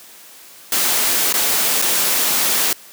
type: noise with dropouts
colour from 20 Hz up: white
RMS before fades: -17 dBFS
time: 0.72-2.73 s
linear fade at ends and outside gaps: 2 ms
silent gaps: 1.327-1.339 / 1.817-1.822 s
effects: white hiss -42 dBFS RMS until 2.92 s + high-pass 200 Hz 12 dB/octave